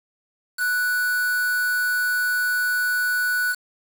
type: tone with quantisation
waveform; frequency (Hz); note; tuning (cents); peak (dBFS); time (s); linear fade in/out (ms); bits
triangle; 1480; F#6; 0; -18; 0.57-3.56; 50; 5
effects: none